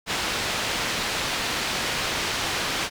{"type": "low-pass noise", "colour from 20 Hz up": "white", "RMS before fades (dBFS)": -27, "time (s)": [0.06, 2.9], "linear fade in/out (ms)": 50, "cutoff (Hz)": 4000, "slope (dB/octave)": 12, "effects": []}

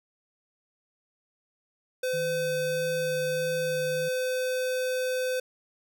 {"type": "tone", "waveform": "square", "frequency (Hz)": 510, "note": "C5", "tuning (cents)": -44, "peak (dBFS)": -27, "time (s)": [2.03, 5.4], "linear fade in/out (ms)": 5}
{"type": "tone with vibrato", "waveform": "sine", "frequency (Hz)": 155.56, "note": "D#3", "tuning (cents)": 0, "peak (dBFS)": -37, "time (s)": [2.13, 4.09], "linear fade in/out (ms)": 10, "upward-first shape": "sine", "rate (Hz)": 1.6, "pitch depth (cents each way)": 33}
{"effects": []}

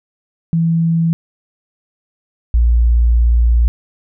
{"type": "tone pair in turn", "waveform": "sine", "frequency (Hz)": [165.4, 58.48], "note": ["E3", "A#1"], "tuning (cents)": [6, 6], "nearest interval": "octave + tritone", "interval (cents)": 1800, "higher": "first", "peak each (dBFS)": [-11, -8], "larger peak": "second", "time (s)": [[0.53, 1.13], [2.54, 3.68]], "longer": "second", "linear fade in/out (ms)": 0, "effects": []}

